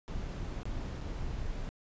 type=noise with dropouts; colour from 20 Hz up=brown; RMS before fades=-37 dBFS; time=0.08-1.69 s; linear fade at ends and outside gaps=0 ms; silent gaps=0.632-0.655 / 1.006-1.01 s; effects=resampled to 16000 Hz